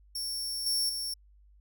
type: tone with level steps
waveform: sawtooth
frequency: 5460 Hz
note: F8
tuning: 40 cents flat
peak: -30 / -24 / -30 dBFS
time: 0.15-1.14 s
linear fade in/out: 5 ms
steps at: 0.66 / 0.89 s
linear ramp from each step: 5 ms
effects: added 50 Hz sine -56 dBFS peak until 1.6 s